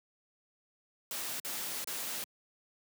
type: noise with dropouts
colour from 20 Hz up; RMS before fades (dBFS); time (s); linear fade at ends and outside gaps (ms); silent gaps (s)
white; -38; 1.11-2.24; 1; 1.399-1.448 / 1.843-1.873
effects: high-pass 150 Hz 12 dB/octave